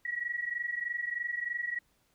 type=tone pair together; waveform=sine; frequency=1904 / 1927.2 Hz; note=A#6 / B6; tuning=+36 / -43 cents; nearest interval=unison; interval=21 cents; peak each=-36 / -34 dBFS; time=0.05-1.79 s; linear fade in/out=5 ms; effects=pink hiss -71 dBFS RMS until 2.14 s